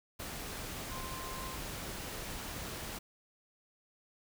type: tone in noise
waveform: sine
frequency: 1046.5 Hz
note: C6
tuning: in tune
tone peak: -45 dBFS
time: 0.91-1.56 s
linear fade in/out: 10 ms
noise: pink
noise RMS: -42 dBFS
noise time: 0.19-2.99 s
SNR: -6 dB
effects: none